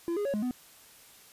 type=tone with pitch steps; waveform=triangle; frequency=339.7 / 411.7 / 557 / 210.1 / 249.7 Hz; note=F4 / G#4 / C#5 / G#3 / B3; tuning=-48 / -15 / +8 / +20 / +19 cents; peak=-26 dBFS; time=0.08-0.51 s; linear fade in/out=0 ms; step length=86 ms; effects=white hiss -55 dBFS RMS until 1.32 s + resampled to 32000 Hz